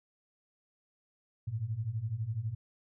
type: beating tone pair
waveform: sine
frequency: 103.83 / 115.83 Hz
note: G#2 / A#2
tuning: 0 / -11 cents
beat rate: 12 Hz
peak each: -37 / -34 dBFS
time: 1.47-2.55 s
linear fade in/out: 10 ms
effects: none